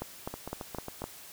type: two click trains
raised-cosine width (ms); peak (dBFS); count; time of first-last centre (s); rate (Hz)
1; -23 / -20; 6 / 5; 0.34-1.019 / 0.02-1.04; 7.36 / 3.92
effects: white hiss -49 dBFS RMS until 1.32 s